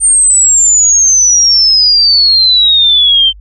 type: exponential sweep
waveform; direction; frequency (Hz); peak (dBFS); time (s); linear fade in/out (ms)
sine; down; 8870 to 3100; -4; 0-3.33; 50
effects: added 50 Hz sine -31 dBFS peak until 3.4 s